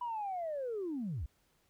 sine linear sweep, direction down, 987.8 to 51.91 Hz, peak -34 dBFS, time 0.01-1.26 s, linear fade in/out 5 ms, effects tanh soft clip ceiling -31 dBFS + pink hiss -73 dBFS RMS until 1.69 s

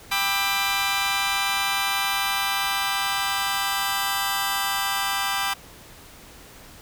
15% pulse chord, E minor seventh, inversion first, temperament just, 791.1 / 988.9 / 1186.7 / 1318.5 Hz, G5 / B5 / D6 / E6, +16 / +2 / +18 / 0 cents, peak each -20 / -22 / -21 / -25 dBFS, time 0.11-5.54 s, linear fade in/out 10 ms, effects pink hiss -46 dBFS RMS until 6.81 s

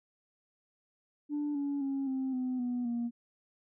sine tone with pitch steps, 293.7 / 283.4 / 273.4 / 263.8 / 254.5 / 245.5 / 236.9 Hz, D4 / C#4 / C#4 / C4 / C4 / B3 / A#3, 0 / +38 / -24 / +14 / -48 / -10 / +28 cents, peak -29 dBFS, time 1.29-3.11 s, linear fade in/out 50 ms, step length 260 ms, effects tanh soft clip ceiling -28 dBFS

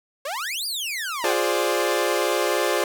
sawtooth exponential two-way sweep, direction up then down, 523.3 to 4970 to 713 Hz, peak -23 dBFS, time 0.25-1.33 s, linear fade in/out 5 ms, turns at 0.66 s
sawtooth chord, D half-diminished seventh, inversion first, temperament equal with one note detuned, 352.1 / 415.3 / 523.3 / 587.3 Hz, F4 / Ab4 / C5 / D5, +14 / 0 / 0 / 0 cents, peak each -22 dBFS, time 1.24-2.84 s, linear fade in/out 2 ms
effects none

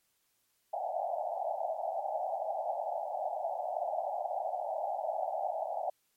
pink band-pass noise, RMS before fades -35 dBFS, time 0.73-5.9 s, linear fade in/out 5 ms, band 600 to 830 Hz, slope 96 dB/octave, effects white hiss -75 dBFS RMS until 6.16 s + MP3 64 kbps

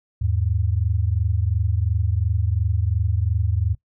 sine tone pair together, 80.99 / 103.83 Hz, E2 / G#2, -30 / 0 cents, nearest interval major third, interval 430 cents, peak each -21 dBFS, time 0.21-3.75 s, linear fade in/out 10 ms, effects noise-tail reverb RT60 0.1 s tail -21 dB re dry

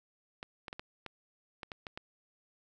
clicks, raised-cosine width 0.3 ms, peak -25 dBFS, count 9, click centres 0.429 / 0.682 / 0.729 / 0.795 / 1.063 / 1.632 / 1.718 / 1.868 / 1.975 s, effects none

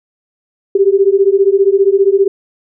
sine beating tone pair, 385.6 / 400.6 Hz, G4 / G4, -28 / +38 cents, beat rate 15 Hz, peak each -10 dBFS, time 0.75-2.28 s, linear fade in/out 5 ms, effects none

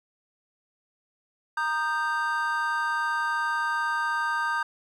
triangle chord, Eb major, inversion second, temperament equal with one note detuned, 932.3 / 1225.2 / 1568 Hz, Bb5 / Eb6 / G6, 0 / -27 / 0 cents, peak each -28 / -28 / -26 dBFS, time 1.57-4.63 s, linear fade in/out 5 ms, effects none

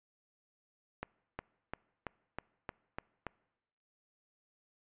accelerating click train, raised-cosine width 0.5 ms, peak -23 dBFS, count 8, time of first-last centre 1.03-3.267 s, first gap 360 ms, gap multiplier 0.96, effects noise-tail reverb RT60 1.0 s tail -24 dB re dry + resampled to 8000 Hz

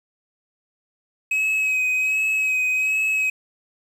triangle tone with vibrato, 2545 Hz, D#7, 39 cents sharp, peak -17 dBFS, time 1.31-3.3 s, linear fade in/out 5 ms, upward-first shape sine, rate 1.3 Hz, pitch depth 24 cents each way, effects 8-bit

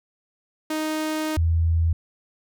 sawtooth / sine tone pair in turn, 311.1 / 82.55 Hz, D#4 / E2, 0 / +3 cents, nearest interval octave + major seventh, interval 2297 cents, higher first, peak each -20 / -17 dBFS, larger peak second, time 0.7-1.37 / 1.37-1.93 s, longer first, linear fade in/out 5 ms, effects none

